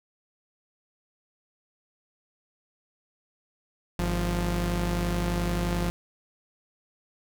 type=tone pair together; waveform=sawtooth; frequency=51.49 / 174.61 Hz; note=G#1 / F3; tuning=-14 / 0 cents; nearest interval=octave + major sixth; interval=2114 cents; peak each=-24 dBFS; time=3.99-5.9 s; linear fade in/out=0 ms; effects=none